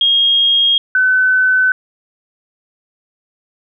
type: tone pair in turn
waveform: sine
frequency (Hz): 3255 / 1513.3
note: G#7 / F#6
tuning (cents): -36 / +39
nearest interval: octave + minor second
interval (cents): 1325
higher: first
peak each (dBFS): -9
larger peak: neither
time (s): 0.01-0.78 / 0.95-1.72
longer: neither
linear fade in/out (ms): 2
effects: none